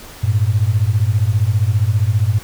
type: beating tone pair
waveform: sine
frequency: 98 / 113 Hz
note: G2 / A2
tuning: 0 / +47 cents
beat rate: 15 Hz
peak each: -15 dBFS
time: 0.23-2.39 s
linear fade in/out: 10 ms
effects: pink hiss -37 dBFS RMS until 2.43 s